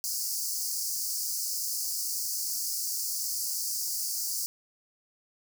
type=high-pass noise; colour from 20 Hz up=pink; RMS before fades=-32 dBFS; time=0.04-4.46 s; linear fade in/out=0 ms; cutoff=4600 Hz; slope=96 dB/octave; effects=none